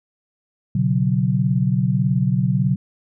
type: chord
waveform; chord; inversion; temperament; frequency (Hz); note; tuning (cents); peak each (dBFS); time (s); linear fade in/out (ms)
sine; B suspended second; none; equal with one note detuned; 123.47 / 141.75 / 185; B2 / C#3 / F#3; 0 / +39 / 0; -20; 0.75-2.76; 5
effects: none